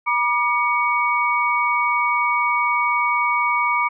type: tone cluster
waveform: sine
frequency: 964 / 1195 / 2244 Hz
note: B5 / D6 / C#7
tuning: -42 / +30 / +21 cents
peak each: -21 dBFS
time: 0.06-3.89 s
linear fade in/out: 20 ms
effects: none